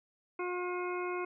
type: harmonic tone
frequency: 358.2 Hz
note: F4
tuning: 44 cents sharp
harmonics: 1 / 2 / 3 / 4 / 6 / 7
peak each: -35 / -44 / -40 / -45 / -45 / -47 dBFS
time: 0.39-1.25 s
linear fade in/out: 5 ms
effects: none